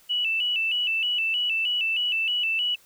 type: tone with vibrato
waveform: sine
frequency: 2794 Hz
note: F7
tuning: in tune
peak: -22 dBFS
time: 0.09-2.76 s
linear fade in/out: 20 ms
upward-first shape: square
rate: 3.2 Hz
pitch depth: 88 cents each way
effects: white hiss -57 dBFS RMS until 2.85 s